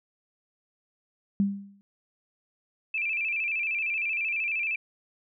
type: tone with exponential decay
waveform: sine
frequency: 199.2 Hz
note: G3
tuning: 28 cents sharp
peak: -18 dBFS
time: 1.4-1.81 s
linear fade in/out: 0 ms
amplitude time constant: 87 ms
type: tone with vibrato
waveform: sine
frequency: 2489 Hz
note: D#7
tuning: in tune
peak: -26 dBFS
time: 2.94-4.76 s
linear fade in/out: 5 ms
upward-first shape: square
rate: 13 Hz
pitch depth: 83 cents each way
effects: none